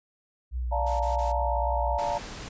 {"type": "tone with vibrato", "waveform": "sine", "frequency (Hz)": 60.9, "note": "B1", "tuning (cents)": -24, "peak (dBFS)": -27, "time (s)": [0.51, 2], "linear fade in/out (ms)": 50, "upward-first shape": "sine", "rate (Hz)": 3.6, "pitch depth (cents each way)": 37}
{"type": "chord", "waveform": "sine", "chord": "Bb major seventh", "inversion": "first", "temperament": "just", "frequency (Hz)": [582.7, 699.2, 874.1, 932.3], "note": ["D5", "F5", "A5", "Bb5"], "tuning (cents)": [-14, 2, -12, 0], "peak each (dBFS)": -31, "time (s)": [0.71, 2.19], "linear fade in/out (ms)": 20}
{"type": "noise bursts", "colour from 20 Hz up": "white", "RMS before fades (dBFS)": -45, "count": 3, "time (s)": [0.86, 1.322], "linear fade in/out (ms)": 10, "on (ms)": 140, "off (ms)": 21}
{"type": "noise", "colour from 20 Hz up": "pink", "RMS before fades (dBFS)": -39, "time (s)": [1.98, 2.49], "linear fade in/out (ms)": 10}
{"effects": ["resampled to 16000 Hz"]}